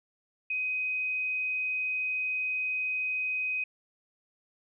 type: tone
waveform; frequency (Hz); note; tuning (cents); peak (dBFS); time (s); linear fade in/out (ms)
sine; 2513; D#7; +17; -28; 0.5-3.64; 5
effects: none